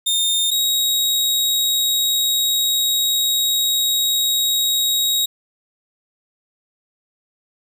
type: tone pair in turn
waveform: sawtooth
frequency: 3643 / 3793 Hz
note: A#7 / A#7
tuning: -41 / +29 cents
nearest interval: minor second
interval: 70 cents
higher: second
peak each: -13 dBFS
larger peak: neither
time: 0.06-0.51 / 0.51-5.26 s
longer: second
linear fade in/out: 10 ms
effects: none